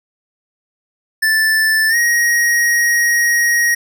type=tone with pitch glide; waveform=square; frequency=1760 to 1886.3 Hz; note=A6 to A#6; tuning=0 to +20 cents; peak=-12 dBFS; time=1.22-3.75 s; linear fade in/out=10 ms; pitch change=+120 cents; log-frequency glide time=1.89-1.96 s; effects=none